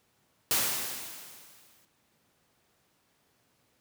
white noise with exponential decay, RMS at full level -25 dBFS, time 0.51-1.85 s, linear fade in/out 0 ms, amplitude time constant 290 ms, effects pink hiss -70 dBFS RMS until 3.8 s + high-pass 100 Hz 12 dB/octave

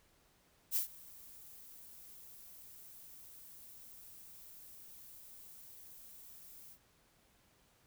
violet noise with ADSR envelope, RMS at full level -32 dBFS, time 0.71-6.78 s, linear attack 51 ms, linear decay 110 ms, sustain -23 dB, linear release 62 ms, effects pink hiss -70 dBFS RMS until 7.86 s

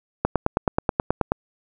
click train, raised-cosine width 1 ms, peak -4 dBFS, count 11, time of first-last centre 0.25-1.32 s, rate 9.35 Hz, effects none

